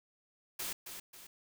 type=noise with echo; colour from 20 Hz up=white; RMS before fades=-39 dBFS; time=0.59-0.73 s; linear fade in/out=5 ms; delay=270 ms; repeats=2; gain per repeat=-7 dB; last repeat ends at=1.27 s; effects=none